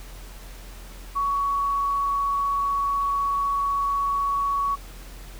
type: tone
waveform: sine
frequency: 1121 Hz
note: C#6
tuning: 19 cents sharp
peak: -21 dBFS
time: 1.15-4.76 s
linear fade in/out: 20 ms
effects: added 43 Hz sine -39 dBFS peak until 5.39 s + pink hiss -46 dBFS RMS until 5.39 s